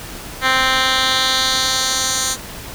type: tone with band-pass filter sweep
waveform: 10% pulse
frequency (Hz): 261.3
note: C4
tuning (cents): -2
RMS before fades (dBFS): -17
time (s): 0.41-2.37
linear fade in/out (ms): 50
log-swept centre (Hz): 2300 to 7100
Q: 1.6
effects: pink hiss -32 dBFS RMS until 2.74 s